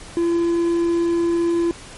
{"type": "tone", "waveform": "triangle", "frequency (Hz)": 339.9, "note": "F4", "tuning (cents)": -47, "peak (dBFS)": -14, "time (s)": [0.17, 1.71], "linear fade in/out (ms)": 0, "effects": ["pink hiss -39 dBFS RMS until 1.97 s", "MP3 48 kbps"]}